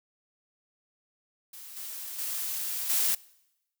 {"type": "noise with level steps", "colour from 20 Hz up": "blue", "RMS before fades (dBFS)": [-45, -39, -33, -26], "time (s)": [1.53, 3.15], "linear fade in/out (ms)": 5, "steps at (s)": [1.76, 2.18, 2.89], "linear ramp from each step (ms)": 10, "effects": ["noise-tail reverb RT60 0.9 s tail -23 dB re dry"]}